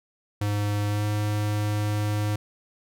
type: tone with pitch glide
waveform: square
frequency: 103.3 to 104.8 Hz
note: G#2 to G#2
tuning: -9 to +16 cents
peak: -24 dBFS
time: 0.41-2.36 s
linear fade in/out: 5 ms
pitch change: +25 cents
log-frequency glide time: 0.89-1.05 s
effects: none